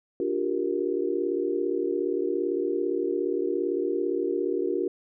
sine chord, G minor seventh, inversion second, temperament equal with one note detuned, 293.7 / 354.5 / 392 / 466.2 Hz, D4 / F4 / G4 / Bb4, 0 / +26 / 0 / 0 cents, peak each -32 / -28 / -29 / -31 dBFS, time 0.2-4.88 s, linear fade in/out 2 ms, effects none

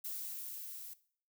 violet noise with level ramp, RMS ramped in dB -41 to -48 dBFS, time 0.04-0.94 s, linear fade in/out 10 ms, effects noise-tail reverb RT60 0.5 s tail -17 dB re dry

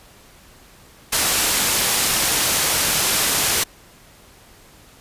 white low-pass noise, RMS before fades -19 dBFS, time 1.12-3.64 s, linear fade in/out 10 ms, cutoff 12000 Hz, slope 12 dB/octave, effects pink hiss -48 dBFS RMS until 5 s + resampled to 32000 Hz

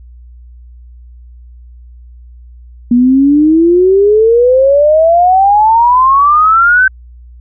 sine exponential sweep, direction up, 237.6 to 1552 Hz, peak -4 dBFS, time 2.91-6.88 s, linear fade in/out 5 ms, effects added 60 Hz sine -32 dBFS peak until 7.4 s

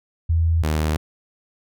sine / sawtooth tone pair in turn, 82.41 / 77.38 Hz, E2 / D#2, 0 / -9 cents, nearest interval minor second, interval 109 cents, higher first, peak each -15 dBFS, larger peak neither, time 0.29-0.63 / 0.63-0.97 s, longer neither, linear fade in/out 10 ms, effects none

